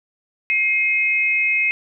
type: tone pair together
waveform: sine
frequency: 2134 / 2538 Hz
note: C7 / D#7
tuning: +34 / +34 cents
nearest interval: minor third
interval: 300 cents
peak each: -19 / -18 dBFS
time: 0.5-1.71 s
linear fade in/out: 0 ms
effects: none